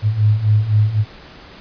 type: beating tone pair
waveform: sine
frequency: 103.83 / 107.73 Hz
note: G#2 / A2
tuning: 0 / -36 cents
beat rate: 3.9 Hz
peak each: -17 / -13 dBFS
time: 0.02-1.05 s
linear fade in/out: 50 ms
effects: pink hiss -40 dBFS RMS until 1.6 s + resampled to 11025 Hz